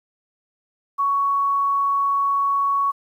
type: tone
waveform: sine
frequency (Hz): 1116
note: C#6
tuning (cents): +11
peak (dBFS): -17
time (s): 0.98-2.92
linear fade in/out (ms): 20
effects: 9-bit

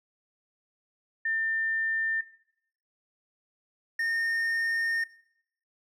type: tone pair in turn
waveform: sine / triangle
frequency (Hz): 1800 / 1829.3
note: A6 / A#6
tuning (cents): +39 / -33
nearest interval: unison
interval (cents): 28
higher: second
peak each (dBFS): -26 / -24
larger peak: second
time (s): 1.25-2.21 / 3.99-5.04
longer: second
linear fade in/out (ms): 5
effects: noise-tail reverb RT60 0.7 s tail -18 dB re dry

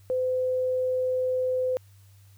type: tone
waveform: sine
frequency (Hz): 510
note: C5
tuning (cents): -44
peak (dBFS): -23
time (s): 0.1-1.77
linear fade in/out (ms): 0
effects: added 98 Hz sine -51 dBFS peak until 2.37 s + white hiss -63 dBFS RMS until 2.37 s

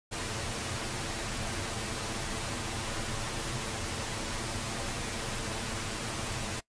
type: noise with comb filter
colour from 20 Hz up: pink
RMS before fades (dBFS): -35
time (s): 0.11-6.61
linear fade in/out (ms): 20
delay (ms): 8.9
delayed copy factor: +0.6
effects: noise-tail reverb RT60 0.1 s tail -20 dB re dry + resampled to 22050 Hz

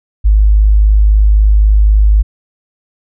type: tone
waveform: sine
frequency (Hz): 51.91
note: G#1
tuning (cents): 0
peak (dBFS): -4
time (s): 0.24-2.23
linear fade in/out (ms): 20
effects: none

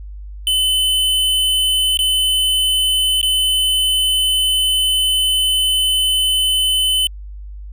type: tone with dropouts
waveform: square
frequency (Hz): 3030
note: F#7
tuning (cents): +40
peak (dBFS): -14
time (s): 0.47-7.07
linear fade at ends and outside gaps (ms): 1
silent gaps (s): 1.972-1.99 / 3.214-3.229
effects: added 50 Hz sine -29 dBFS peak until 7.72 s

